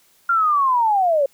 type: linear sweep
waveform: sine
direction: down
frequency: 1400 to 535 Hz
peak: -14 dBFS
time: 0.29-1.26 s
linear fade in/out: 5 ms
effects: white hiss -57 dBFS RMS until 1.33 s